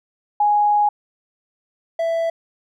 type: tone pair in turn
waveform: sine / triangle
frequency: 830.6 / 662.5 Hz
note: G#5 / E5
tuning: 0 / +9 cents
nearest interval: major third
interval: 391 cents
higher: first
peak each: -13 / -16 dBFS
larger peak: first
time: 0.4-0.89 / 1.99-2.3 s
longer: first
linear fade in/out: 5 ms
effects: none